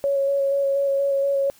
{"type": "tone with vibrato", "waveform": "sine", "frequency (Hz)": 554.4, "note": "C#5", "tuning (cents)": 0, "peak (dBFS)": -18, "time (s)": [0.04, 1.5], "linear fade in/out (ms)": 0, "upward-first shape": "square", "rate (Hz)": 4.2, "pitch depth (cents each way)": 12, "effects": ["white hiss -54 dBFS RMS until 1.59 s"]}